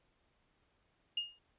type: tone with exponential decay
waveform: sine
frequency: 2843 Hz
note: F7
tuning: 30 cents sharp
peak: -30 dBFS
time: 1.17-1.39 s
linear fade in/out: 5 ms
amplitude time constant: 47 ms
effects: pink hiss -75 dBFS RMS until 1.58 s + resampled to 8000 Hz